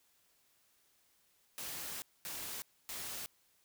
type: noise bursts at uneven times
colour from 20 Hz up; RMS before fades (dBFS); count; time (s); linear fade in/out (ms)
white; -43; 3; 1.58-2.02 / 2.25-2.62 / 2.89-3.26; 0
effects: white hiss -72 dBFS RMS until 3.64 s